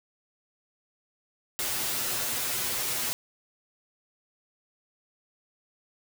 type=noise with comb filter; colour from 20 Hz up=white; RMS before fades=-30 dBFS; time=1.59-3.13 s; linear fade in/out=0 ms; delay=8 ms; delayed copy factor=+1; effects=none